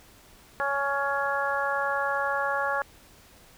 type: harmonic tone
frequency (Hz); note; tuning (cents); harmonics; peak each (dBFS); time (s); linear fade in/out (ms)
279.2; C#4; +13; 2 / 3 / 4 / 5 / 6; -31 / -31 / -31 / -31 / -31; 0.6-2.82; 0
effects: pink hiss -54 dBFS RMS until 3.57 s